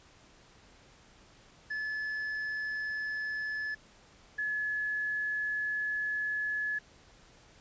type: tone pair in turn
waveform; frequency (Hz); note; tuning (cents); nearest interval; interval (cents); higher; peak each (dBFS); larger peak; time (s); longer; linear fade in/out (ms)
triangle / sine; 1725 / 1708.1; A6 / G#6; -35 / +48; unison; 17; first; -31 / -30; second; 1.7-3.75 / 4.38-6.79; second; 10
effects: pink hiss -59 dBFS RMS until 7.6 s + resampled to 16000 Hz